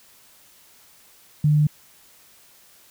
sine tone, 150 Hz, D3, 37 cents sharp, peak -14 dBFS, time 1.44-1.67 s, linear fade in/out 5 ms, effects white hiss -53 dBFS RMS until 2.9 s

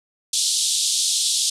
pink band-pass noise, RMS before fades -21 dBFS, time 0.33-1.5 s, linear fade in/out 5 ms, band 3400 to 10000 Hz, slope 48 dB/octave, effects none

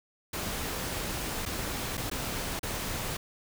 pink noise with dropouts, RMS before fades -34 dBFS, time 0.33-3.17 s, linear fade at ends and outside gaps 5 ms, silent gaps 1.454-1.46 / 1.972-1.976 / 2.1-2.113 / 2.594-2.63 s, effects none

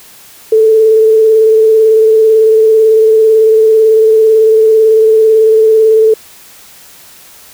sine tone with vibrato, 440 Hz, A4, in tune, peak -3 dBFS, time 0.52-6.14 s, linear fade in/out 5 ms, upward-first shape square, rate 18 Hz, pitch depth 16 cents each way, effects white hiss -37 dBFS RMS until 7.53 s

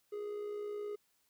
triangle tone with amplitude modulation, 415.3 Hz, G#4, in tune, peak -34 dBFS, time 0.12-0.96 s, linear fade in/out 10 ms, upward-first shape sine, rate 59.6 Hz, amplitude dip 45%, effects white hiss -75 dBFS RMS until 1.29 s

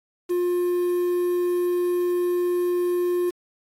triangle tone with quantisation, 354.5 Hz, F4, 26 cents sharp, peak -18 dBFS, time 0.29-3.31 s, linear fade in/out 20 ms, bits 7, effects AAC 48 kbps

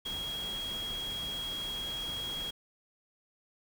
sine tone in noise, 3290 Hz, G#7, 17 cents flat, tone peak -35 dBFS, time 0.05-2.51 s, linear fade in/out 10 ms, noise pink, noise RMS -44 dBFS, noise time 0.05-2.51 s, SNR +6 dB, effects none

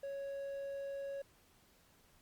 triangle tone, 554.4 Hz, C#5, in tune, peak -38 dBFS, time 0.03-1.22 s, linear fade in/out 5 ms, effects pink hiss -68 dBFS RMS until 2.21 s + Opus 48 kbps

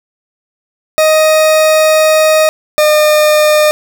40% pulse tone pair in turn, 625 / 606.5 Hz, D#5 / D#5, +8 / -44 cents, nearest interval minor second, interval 52 cents, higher first, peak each -5 dBFS, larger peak neither, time 0.98-2.49 / 2.78-3.71 s, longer first, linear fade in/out 0 ms, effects none

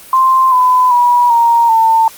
sine tone with pitch steps, 1046.5 / 1007.4 / 969.7 / 933.4 / 898.5 Hz, C6 / B5 / B5 / A#5 / A5, 0 / +34 / -32 / +2 / +36 cents, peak -6 dBFS, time 0.13-2.08 s, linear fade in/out 2 ms, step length 390 ms, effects white hiss -36 dBFS RMS until 2.17 s + Opus 32 kbps

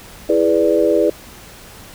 sine chord, E dominant seventh, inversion none, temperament equal, 329.6 / 415.3 / 493.9 / 587.3 Hz, E4 / G#4 / B4 / D5, 0 / 0 / 0 / 0 cents, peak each -17 dBFS, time 0.29-1.1 s, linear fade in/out 5 ms, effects pink hiss -39 dBFS RMS until 1.94 s

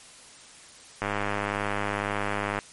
click train, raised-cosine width 0.5 ms, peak -12 dBFS, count 161, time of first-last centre 1.02-2.589 s, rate 102 Hz, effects white hiss -49 dBFS RMS until 2.72 s + MP3 48 kbps

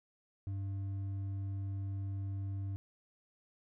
sine tone with hard clipping, 98 Hz, G2, in tune, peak -37 dBFS, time 0.47-2.76 s, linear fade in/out 0 ms, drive 4 dB, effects none

